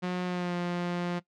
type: tone with pitch glide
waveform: sawtooth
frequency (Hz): 180.5 to 175.56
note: F#3 to F3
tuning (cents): -43 to +9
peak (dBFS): -25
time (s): 0.02-1.2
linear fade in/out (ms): 20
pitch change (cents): -48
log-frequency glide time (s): 0.26-0.55
effects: noise-tail reverb RT60 0.1 s tail -18 dB re dry + low-pass 4000 Hz 12 dB/octave